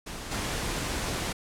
pink noise with level steps, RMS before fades -38 / -31 dBFS, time 0.06-1.33 s, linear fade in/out 10 ms, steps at 0.31 s, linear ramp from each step 5 ms, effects low-pass 10000 Hz 12 dB/octave

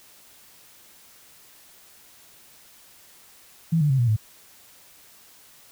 sine tone with pitch steps, 164.3 / 148.08 / 133.45 / 120.27 / 108.4 Hz, E3 / D3 / C3 / B2 / A2, -5 / +15 / +35 / -45 / -25 cents, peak -17 dBFS, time 3.72-4.165 s, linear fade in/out 10 ms, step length 89 ms, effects white hiss -52 dBFS RMS until 5.71 s

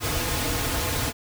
pink noise with comb filter, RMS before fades -26 dBFS, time 0-1.13 s, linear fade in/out 50 ms, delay 5.2 ms, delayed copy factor -0.75, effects none

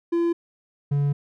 triangle tone pair in turn, 340 / 142.87 Hz, F4 / D3, -46 / -47 cents, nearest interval octave + minor third, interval 1501 cents, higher first, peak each -17 dBFS, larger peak neither, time 0.12-0.33 / 0.91-1.13 s, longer second, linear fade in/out 10 ms, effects none

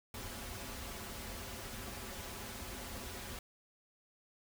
pink noise with comb filter, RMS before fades -45 dBFS, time 0.14-3.39 s, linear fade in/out 2 ms, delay 6.5 ms, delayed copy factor -0.65, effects none

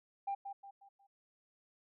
sine tone with echo, 794 Hz, G5, 22 cents sharp, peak -33 dBFS, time 0.27-0.35 s, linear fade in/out 10 ms, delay 180 ms, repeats 4, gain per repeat -8 dB, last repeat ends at 1.07 s, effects tanh soft clip ceiling -31 dBFS

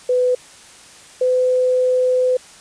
sine tone pair in turn, 500 / 506.4 Hz, B4 / B4, +21 / +43 cents, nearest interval unison, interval 22 cents, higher second, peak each -13 dBFS, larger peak neither, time 0.09-0.35 / 1.21-2.37 s, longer second, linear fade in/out 5 ms, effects white hiss -43 dBFS RMS until 2.6 s + resampled to 22050 Hz

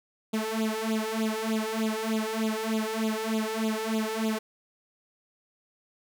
sawtooth tone with flanger, 220 Hz, A3, in tune, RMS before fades -29 dBFS, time 0.33-4.39 s, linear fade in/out 10 ms, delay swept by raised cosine 0.27 to 2.37 ms, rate 3.3 Hz, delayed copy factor +0.9, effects none

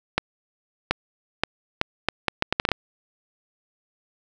accelerating click train, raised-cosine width 0.3 ms, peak -3 dBFS, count 12, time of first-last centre 0.18-2.717 s, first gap 730 ms, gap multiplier 0.72, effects none

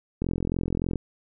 click train, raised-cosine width 3 ms, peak -14 dBFS, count 33, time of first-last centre 0.22-0.957 s, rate 43.4 Hz, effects none

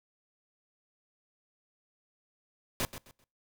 pink noise with echo, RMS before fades -31 dBFS, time 2.8-2.85 s, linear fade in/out 0 ms, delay 130 ms, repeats 3, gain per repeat -12 dB, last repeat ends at 3.24 s, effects noise-tail reverb RT60 0.4 s tail -24 dB re dry

